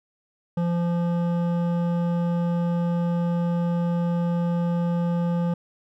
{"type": "tone with hard clipping", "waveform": "sine", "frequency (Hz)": 172.2, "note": "F3", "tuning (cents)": -24, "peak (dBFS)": -23, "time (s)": [0.57, 5.54], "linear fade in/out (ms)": 5, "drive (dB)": 12, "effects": []}